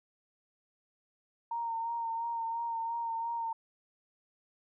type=tone with vibrato; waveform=sine; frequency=922 Hz; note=A#5; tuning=19 cents flat; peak=-32 dBFS; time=1.51-3.53 s; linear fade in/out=5 ms; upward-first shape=sine; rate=2.9 Hz; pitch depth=26 cents each way; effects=none